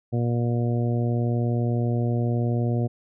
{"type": "harmonic tone", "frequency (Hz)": 119.2, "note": "A#2", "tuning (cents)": 39, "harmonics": [1, 2, 3, 4, 5, 6], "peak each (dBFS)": [-22, -28, -32, -34, -36, -38], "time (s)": [0.12, 2.88], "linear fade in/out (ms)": 20, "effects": []}